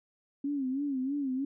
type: tone with vibrato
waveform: sine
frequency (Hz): 272.6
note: C#4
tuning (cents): -29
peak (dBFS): -29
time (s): 0.44-1.45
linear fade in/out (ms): 5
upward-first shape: sine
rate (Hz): 3.1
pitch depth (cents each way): 110
effects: none